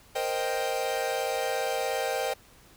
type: chord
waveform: 45% pulse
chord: C minor seventh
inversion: third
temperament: equal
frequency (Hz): 466.2 / 523.3 / 622.3 / 784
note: Bb4 / C5 / Eb5 / G5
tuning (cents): 0 / 0 / 0 / 0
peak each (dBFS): -34 / -32 / -34 / -32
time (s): 0.15-2.34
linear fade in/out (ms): 10
effects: pink hiss -56 dBFS RMS until 2.76 s